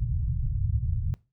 white low-pass noise, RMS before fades -27 dBFS, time 0-1.14 s, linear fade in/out 0 ms, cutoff 130 Hz, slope 48 dB/octave, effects noise-tail reverb RT60 0.3 s tail -21 dB re dry

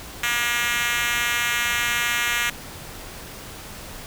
5% pulse tone with high-pass filter, 238.7 Hz, A#3, 41 cents sharp, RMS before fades -23 dBFS, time 0.23-2.5 s, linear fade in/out 5 ms, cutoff 1700 Hz, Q 1.2, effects pink hiss -38 dBFS RMS until 4.06 s

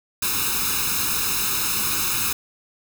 white noise with comb filter, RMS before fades -23 dBFS, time 0.22-2.33 s, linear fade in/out 5 ms, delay 0.77 ms, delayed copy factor +1, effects none

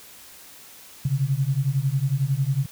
sine beating tone pair, 130.81 / 141.81 Hz, C3 / C#3, 0 / +40 cents, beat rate 11 Hz, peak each -23 dBFS, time 1.05-2.66 s, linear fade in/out 5 ms, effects white hiss -46 dBFS RMS until 2.71 s

